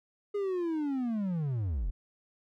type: linear sweep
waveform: triangle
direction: down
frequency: 415.3 to 34.65 Hz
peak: -27 dBFS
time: 0.34-1.91 s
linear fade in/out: 10 ms
effects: none